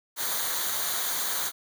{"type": "noise with comb filter", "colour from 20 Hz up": "white", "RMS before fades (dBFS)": -29, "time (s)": [0.16, 1.52], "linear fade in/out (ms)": 50, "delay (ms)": 0.38, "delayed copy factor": -0.65, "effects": []}